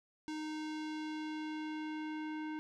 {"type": "tone with low-pass filter sweep", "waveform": "square", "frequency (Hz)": 308.9, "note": "D#4", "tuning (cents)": -12, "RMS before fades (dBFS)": -41, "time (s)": [0.28, 2.59], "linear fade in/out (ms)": 0, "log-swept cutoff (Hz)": [5900, 2100], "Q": 1.1, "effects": []}